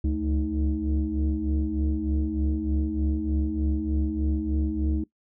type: tone cluster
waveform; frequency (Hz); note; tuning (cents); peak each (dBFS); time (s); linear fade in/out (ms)
sine; 69.5 / 72.8 / 218.1 / 314.2; C#2 / D2 / A3 / D#4; +5 / -15 / -15 / +17; -28 / -26 / -31 / -28; 0.04-5.04; 5
effects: noise-tail reverb RT60 0.1 s tail -19 dB re dry + tanh soft clip ceiling -16 dBFS